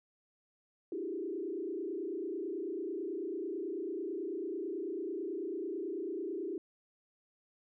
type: tone with frequency modulation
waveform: sine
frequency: 360 Hz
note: F#4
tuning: 47 cents flat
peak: -35 dBFS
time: 0.92-6.58 s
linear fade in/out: 2 ms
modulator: 29.1 Hz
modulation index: 1.8
effects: none